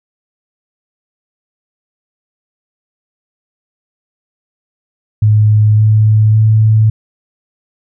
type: tone with pitch steps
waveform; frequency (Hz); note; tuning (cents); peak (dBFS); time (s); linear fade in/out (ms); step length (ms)
sine; 106.7 / 108 / 109.32; G#2 / A2 / A2; +47 / -32 / -11; -5; 5.22-6.9; 5; 560
effects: none

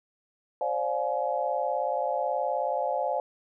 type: chord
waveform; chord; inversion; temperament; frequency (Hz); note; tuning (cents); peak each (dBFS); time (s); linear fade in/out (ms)
sine; D half-diminished seventh; third; just; 528.6 / 587.3 / 704.8 / 845.8; C5 / D5 / F5 / Ab5; +18 / 0 / +16 / +31; -31; 0.61-3.2; 2
effects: none

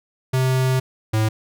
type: tone pair in turn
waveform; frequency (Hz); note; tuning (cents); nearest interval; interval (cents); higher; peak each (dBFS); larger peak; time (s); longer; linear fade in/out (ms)
square; 130 / 109.32; C3 / A2; -11 / -11; minor third; 300; first; -17; neither; 0.33-0.8 / 1.13-1.29; first; 10
effects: none

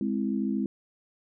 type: chord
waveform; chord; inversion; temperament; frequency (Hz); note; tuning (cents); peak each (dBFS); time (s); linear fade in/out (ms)
sine; Ab augmented; none; equal; 207.7 / 261.6 / 329.6; Ab3 / C4 / E4; 0 / 0 / 0; -28 / -30 / -33; 0.01-0.66; 2
effects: none

